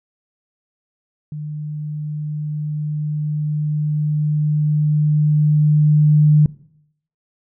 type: tone with level ramp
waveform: sine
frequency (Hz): 150.7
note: D3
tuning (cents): +45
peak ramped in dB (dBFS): -25 to -8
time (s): 1.32-6.46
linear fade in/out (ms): 2
effects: noise-tail reverb RT60 0.7 s tail -20 dB re dry